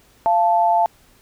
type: tone pair together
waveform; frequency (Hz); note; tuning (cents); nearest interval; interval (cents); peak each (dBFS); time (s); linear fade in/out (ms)
sine; 690 / 877.7; F5 / A5; -21 / -5; major third; 416; -16; 0.26-0.86; 0
effects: pink hiss -54 dBFS RMS until 1.21 s